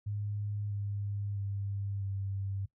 sine tone with pitch steps, 103.2 / 101.43 / 99.68 / 97.97 Hz, G#2 / G#2 / G2 / G2, -10 / -40 / +29 / -1 cents, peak -33 dBFS, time 0.06-2.66 s, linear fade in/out 10 ms, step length 650 ms, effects noise-tail reverb RT60 0.1 s tail -18 dB re dry

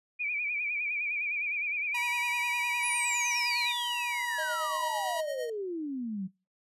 sine tone with vibrato, 2375 Hz, D7, 19 cents sharp, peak -29 dBFS, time 0.19-3.73 s, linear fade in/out 20 ms, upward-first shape sine, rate 9.8 Hz, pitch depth 77 cents each way
sawtooth tone, 963 Hz, B5, 44 cents flat, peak -29 dBFS, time 1.94-5.21 s, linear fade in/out 10 ms
sine exponential sweep, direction down, 10540 to 180 Hz, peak -32 dBFS, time 2.82-6.28 s, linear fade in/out 20 ms
square tone with tremolo, 622.3 Hz, D#5, in tune, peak -35 dBFS, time 4.38-5.5 s, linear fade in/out 5 ms, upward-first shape sine, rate 8.9 Hz, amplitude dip 65%
effects noise-tail reverb RT60 0.3 s tail -23 dB re dry + resampled to 32000 Hz

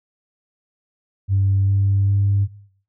sine tone with pitch steps, 97.7 / 98.78 / 99.87 Hz, G2 / G2 / G2, -5 / +14 / +33 cents, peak -13 dBFS, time 1.28-2.48 s, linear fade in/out 50 ms, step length 400 ms, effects noise-tail reverb RT60 0.6 s tail -20 dB re dry + tanh soft clip ceiling -10 dBFS

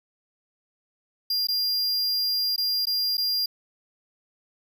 square tone with dropouts, 4800 Hz, D8, 37 cents sharp, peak -23 dBFS, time 1.3-3.46 s, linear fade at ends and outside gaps 5 ms, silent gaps 1.471-1.485 / 2.562-2.579 / 2.855-2.869 / 3.171-3.179 s, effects none

